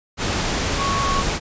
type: tone in noise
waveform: sine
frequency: 1108.7 Hz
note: C#6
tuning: in tune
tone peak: -21 dBFS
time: 0.77-1.24 s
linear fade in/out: 50 ms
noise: pink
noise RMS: -22 dBFS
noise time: 0.17-1.4 s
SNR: -2 dB
effects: resampled to 16000 Hz